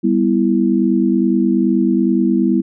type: chord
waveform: sine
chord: E minor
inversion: first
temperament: just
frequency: 197.78 / 247.2 / 329.6 Hz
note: G3 / B3 / E4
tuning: +16 / +2 / 0 cents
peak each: -16 dBFS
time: 0.03-2.62 s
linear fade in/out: 20 ms
effects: none